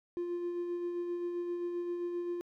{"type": "tone with tremolo", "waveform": "triangle", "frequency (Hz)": 349.2, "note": "F4", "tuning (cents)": 0, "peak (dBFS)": -29, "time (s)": [0.17, 2.41], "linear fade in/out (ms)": 0, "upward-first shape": "sine", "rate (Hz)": 7.6, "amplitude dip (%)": 40, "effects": ["tanh soft clip ceiling -27 dBFS"]}